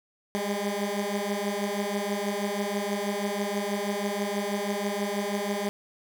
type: beating tone pair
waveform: 15% pulse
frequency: 200 / 206.2 Hz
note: G3 / G#3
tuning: +35 / -12 cents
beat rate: 6.2 Hz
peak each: -24 dBFS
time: 0.35-5.69 s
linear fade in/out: 0 ms
effects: none